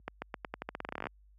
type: accelerating click train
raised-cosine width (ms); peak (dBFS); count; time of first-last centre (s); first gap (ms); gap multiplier
0.5; -21; 19; 0.08-1.069; 140; 0.87
effects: added 50 Hz sine -39 dBFS peak until 1.38 s + high-pass 150 Hz 12 dB/octave